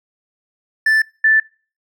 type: tone pair in turn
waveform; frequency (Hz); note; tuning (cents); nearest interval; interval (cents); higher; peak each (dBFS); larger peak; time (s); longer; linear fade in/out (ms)
triangle / sine; 1760 / 1760; A6 / A6; 0 / 0; unison; 0; neither; -9; neither; 0.86-1.02 / 1.24-1.4; neither; 5
effects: noise-tail reverb RT60 0.4 s tail -25 dB re dry